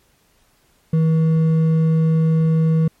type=tone with hard clipping; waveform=triangle; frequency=160.5 Hz; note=E3; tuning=46 cents flat; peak=-14 dBFS; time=0.93-2.88 s; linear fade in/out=5 ms; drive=8 dB; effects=pink hiss -59 dBFS RMS until 3 s + MP3 64 kbps